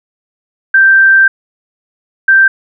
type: tone pair in turn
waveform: sine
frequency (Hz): 1568 / 1568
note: G6 / G6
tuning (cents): 0 / 0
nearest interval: unison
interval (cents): 0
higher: neither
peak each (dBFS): -3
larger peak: neither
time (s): 0.74-1.28 / 2.28-2.48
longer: first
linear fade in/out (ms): 5
effects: none